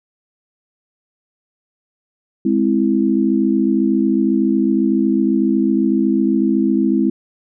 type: chord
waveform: sine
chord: Ab augmented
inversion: none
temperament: equal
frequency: 207.7 / 261.6 / 329.6 Hz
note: Ab3 / C4 / E4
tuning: 0 / 0 / 0 cents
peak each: -17 dBFS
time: 2.45-7.1 s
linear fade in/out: 5 ms
effects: none